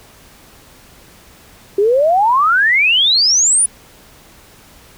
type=exponential sweep; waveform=sine; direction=up; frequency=386 to 10000 Hz; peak=-9 dBFS; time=1.78-3.66 s; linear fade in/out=5 ms; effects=pink hiss -44 dBFS RMS until 4.97 s